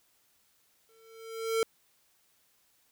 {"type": "tone with exponential growth", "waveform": "square", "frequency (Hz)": 450.1, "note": "A4", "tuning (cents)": 39, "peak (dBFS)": -24, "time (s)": [0.89, 1.63], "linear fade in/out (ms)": 1, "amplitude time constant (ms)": 160, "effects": ["white hiss -69 dBFS RMS until 2.91 s"]}